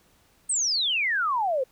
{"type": "exponential sweep", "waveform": "sine", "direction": "down", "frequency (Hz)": [8730, 493.9], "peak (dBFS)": -22, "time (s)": [0.49, 1.64], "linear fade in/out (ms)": 10, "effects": ["pink hiss -62 dBFS RMS until 1.71 s"]}